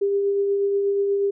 sine tone with tremolo, 399.6 Hz, G4, 33 cents sharp, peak -17 dBFS, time 0.01-1.31 s, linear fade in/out 10 ms, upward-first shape triangle, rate 8.3 Hz, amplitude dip 30%, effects none

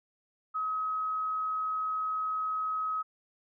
sine tone, 1273 Hz, D#6, 39 cents sharp, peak -29 dBFS, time 0.54-3.03 s, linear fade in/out 20 ms, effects none

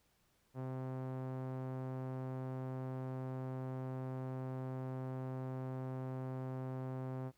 sawtooth tone with low-pass filter, 130 Hz, C3, 11 cents flat, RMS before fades -42 dBFS, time 0.54-7.32 s, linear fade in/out 50 ms, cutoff 970 Hz, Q 0.84, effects pink hiss -75 dBFS RMS until 7.37 s

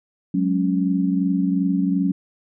sine chord, F# suspended second, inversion none, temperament equal, 185 / 207.7 / 277.2 Hz, F#3 / G#3 / C#4, 0 / 0 / 0 cents, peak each -20 / -26 / -21 dBFS, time 0.34-2.12 s, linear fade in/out 5 ms, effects none

